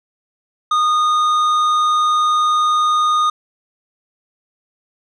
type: tone with tanh clipping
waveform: sine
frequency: 1230 Hz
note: D#6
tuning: 20 cents flat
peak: -14 dBFS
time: 0.71-3.3 s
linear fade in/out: 5 ms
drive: 9 dB
effects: none